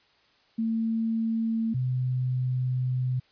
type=tone pair in turn; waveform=sine; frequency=225.2 / 127.28 Hz; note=A3 / C3; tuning=+40 / -47 cents; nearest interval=minor seventh; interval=987 cents; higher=first; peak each=-24 dBFS; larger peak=neither; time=0.58-1.74 / 1.74-3.2 s; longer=second; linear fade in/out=10 ms; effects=white hiss -63 dBFS RMS until 3.31 s + resampled to 11025 Hz